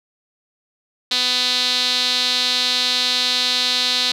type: tone with band-pass filter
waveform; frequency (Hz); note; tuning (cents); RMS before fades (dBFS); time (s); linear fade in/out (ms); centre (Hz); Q
sawtooth; 250; B3; +21; -19; 1.11-4.12; 5; 4000; 4.7
effects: none